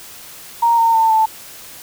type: tone with pitch steps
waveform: sine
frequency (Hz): 932.3 / 914.7 / 897.4 / 880.5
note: A#5 / A#5 / A5 / A5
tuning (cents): 0 / -33 / +34 / +1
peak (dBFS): -10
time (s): 0.62-1.26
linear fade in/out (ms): 10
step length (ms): 160
effects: white hiss -37 dBFS RMS until 1.82 s